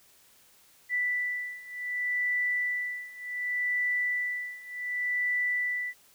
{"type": "beating tone pair", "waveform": "sine", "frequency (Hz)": [1975.5, 1976.17], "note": ["B6", "B6"], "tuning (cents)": [0, 1], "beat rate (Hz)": 0.67, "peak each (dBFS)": [-32, -30], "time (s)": [0.89, 5.94], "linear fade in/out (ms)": 50, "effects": ["white hiss -60 dBFS RMS until 6.14 s"]}